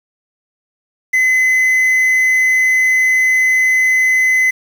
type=tone with quantisation; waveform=triangle; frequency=2033 Hz; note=B6; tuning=50 cents sharp; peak=-8 dBFS; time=1.13-4.51 s; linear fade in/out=10 ms; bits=6; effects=none